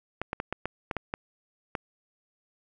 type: clicks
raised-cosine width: 0.5 ms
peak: -15 dBFS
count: 9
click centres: 0.216 / 0.331 / 0.401 / 0.526 / 0.656 / 0.912 / 0.967 / 1.139 / 1.752 s
effects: none